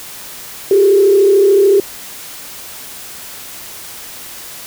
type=tone with frequency modulation; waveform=sine; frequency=395.6 Hz; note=G4; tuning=16 cents sharp; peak=-6 dBFS; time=0.71-1.8 s; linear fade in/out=2 ms; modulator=33.6 Hz; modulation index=0.68; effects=white hiss -31 dBFS RMS until 4.66 s